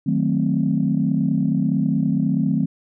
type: chord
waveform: sine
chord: D# diminished seventh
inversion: none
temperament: equal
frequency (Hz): 155.56 / 185 / 220 / 261.6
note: D#3 / F#3 / A3 / C4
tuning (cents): 0 / 0 / 0 / 0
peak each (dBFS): -22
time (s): 0.06-2.66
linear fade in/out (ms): 10
effects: tanh soft clip ceiling -7 dBFS